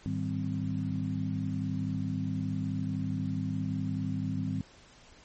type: harmonic tone with a mistuned harmonic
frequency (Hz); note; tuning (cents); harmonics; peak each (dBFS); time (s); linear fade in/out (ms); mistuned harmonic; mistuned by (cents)
51.91; G#1; 0; 2 / 3 / 4 / 5; -35 / -35 / -35 / -35; 0.06-4.61; 0; 4; -110
effects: pink hiss -56 dBFS RMS until 5.24 s + MP3 32 kbps